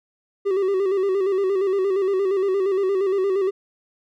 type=tone with vibrato; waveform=triangle; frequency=386.6 Hz; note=G4; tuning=24 cents flat; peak=-16 dBFS; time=0.45-3.51 s; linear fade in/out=20 ms; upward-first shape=square; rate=8.6 Hz; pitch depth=56 cents each way; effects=none